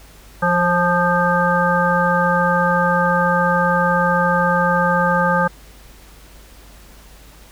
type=harmonic tone with a mistuned harmonic; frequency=174.61 Hz; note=F3; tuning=in tune; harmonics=1 / 3 / 5 / 7 / 9; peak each=-20 / -20 / -20 / -20 / -20 dBFS; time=0.42-5.48 s; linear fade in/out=10 ms; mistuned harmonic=3; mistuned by=+28 cents; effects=added 50 Hz sine -43 dBFS peak until 7.51 s + pink hiss -46 dBFS RMS until 7.51 s